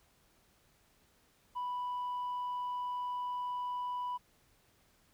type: tone with tanh clipping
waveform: triangle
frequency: 987.8 Hz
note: B5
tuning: in tune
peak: -35 dBFS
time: 1.55-4.18 s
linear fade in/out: 20 ms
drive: 6 dB
effects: pink hiss -69 dBFS RMS until 5.13 s